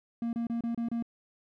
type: tone bursts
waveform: triangle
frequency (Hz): 233.1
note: A#3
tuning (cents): 0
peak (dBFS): -27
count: 6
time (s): 0.22-1.025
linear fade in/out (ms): 2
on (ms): 110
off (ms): 29
effects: none